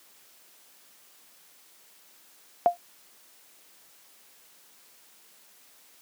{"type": "tone with exponential decay", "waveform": "sine", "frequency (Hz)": 698.5, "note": "F5", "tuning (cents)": 0, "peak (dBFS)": -12, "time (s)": [2.66, 2.77], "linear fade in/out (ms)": 0, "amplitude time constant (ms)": 23, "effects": ["white hiss -57 dBFS RMS until 6.01 s", "high-pass 200 Hz 12 dB/octave"]}